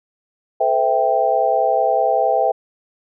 sine chord, A minor seventh, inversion none, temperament equal with one note detuned, 440 / 510.7 / 659.3 / 784 Hz, A4 / C5 / E5 / G5, 0 / -42 / 0 / 0 cents, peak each -24 / -20 / -18 / -18 dBFS, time 0.6-2.52 s, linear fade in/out 10 ms, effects none

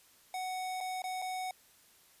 square tone with dropouts, 743 Hz, F#5, 7 cents sharp, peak -36 dBFS, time 0.34-1.51 s, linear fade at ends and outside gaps 2 ms, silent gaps 0.805-0.809 / 1.02-1.04 / 1.218-1.222 s, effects white hiss -63 dBFS RMS until 2.2 s + resampled to 32000 Hz

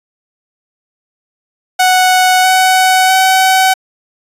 sawtooth tone with pitch steps, 740 / 748.2 / 756.4 Hz, F#5 / F#5 / F#5, 0 / +19 / +38 cents, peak -3 dBFS, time 1.79-3.74 s, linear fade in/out 10 ms, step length 650 ms, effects resampled to 32000 Hz

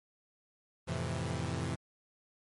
sawtooth chord, F major seventh, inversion none, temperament equal, 87.31 / 110 / 130.81 / 164.81 Hz, F2 / A2 / C3 / E3, 0 / 0 / 0 / 0 cents, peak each -35 / -36 / -34 / -35 dBFS, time 0.87-1.76 s, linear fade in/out 20 ms, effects MP3 48 kbps

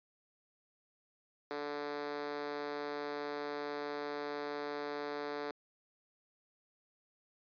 5% pulse tone with high-pass filter, 145.9 Hz, D3, 11 cents flat, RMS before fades -40 dBFS, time 1.51-5.51 s, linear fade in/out 0 ms, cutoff 370 Hz, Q 4.9, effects resampled to 11025 Hz

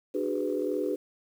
sine chord, G# half-diminished seventh, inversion second, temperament just, 299 / 373.8 / 415.3 / 498.4 Hz, D4 / F#4 / G#4 / B4, +31 / +18 / 0 / +16 cents, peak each -32 dBFS, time 0.14-0.96 s, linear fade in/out 10 ms, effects tanh soft clip ceiling -16 dBFS + 9-bit

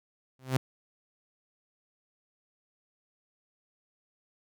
sawtooth tone with exponential growth, 130.2 Hz, C3, 8 cents flat, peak -17 dBFS, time 0.39-0.57 s, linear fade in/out 2 ms, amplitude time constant 37 ms, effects none

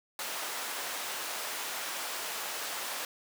pink high-pass noise, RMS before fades -37 dBFS, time 0.19-3.05 s, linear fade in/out 2 ms, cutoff 690 Hz, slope 12 dB/octave, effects none

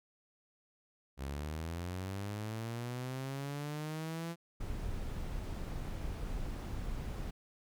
sawtooth linear sweep, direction up, 65.8 to 170 Hz, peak -34 dBFS, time 1.17-4.36 s, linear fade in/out 50 ms
brown noise, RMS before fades -39 dBFS, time 4.6-7.31 s, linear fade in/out 10 ms
effects none

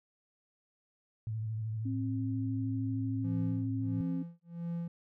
sine tone with vibrato, 110 Hz, A2, in tune, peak -33 dBFS, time 1.27-4.01 s, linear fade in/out 0 ms, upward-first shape square, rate 13 Hz, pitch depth 32 cents each way
sine tone with pitch glide, 265.7 to 267.2 Hz, C4 to C4, +27 to +36 cents, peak -34 dBFS, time 1.85-4.23 s, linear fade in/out 10 ms, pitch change +9 cents, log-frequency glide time 2.05-3.39 s
triangle tone with tremolo, 170 Hz, F3, 46 cents flat, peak -31 dBFS, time 3.24-4.88 s, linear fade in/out 5 ms, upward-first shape sine, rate 1.5 Hz, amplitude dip 100%
effects none

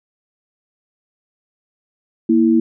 sine tone pair together, 233.1 / 327.9 Hz, A#3 / E4, 0 / -9 cents, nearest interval tritone, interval 591 cents, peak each -13 dBFS, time 2.29-2.6 s, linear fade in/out 5 ms, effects none

